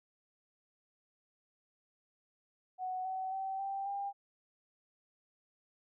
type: tone with pitch steps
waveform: sine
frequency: 742 / 755.8 / 769.9 / 784.3 / 798.9 Hz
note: F#5 / F#5 / G5 / G5 / G5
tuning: +5 / +37 / -31 / +1 / +33 cents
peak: -35 dBFS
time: 2.78-4.13 s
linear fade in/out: 50 ms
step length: 270 ms
effects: none